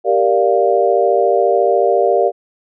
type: chord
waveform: sine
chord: G minor seventh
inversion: none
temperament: equal with one note detuned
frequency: 392 / 466.2 / 584.6 / 698.5 Hz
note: G4 / Bb4 / D5 / F5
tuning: 0 / 0 / -8 / 0 cents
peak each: -16 dBFS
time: 0.04-2.32 s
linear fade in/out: 50 ms
effects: none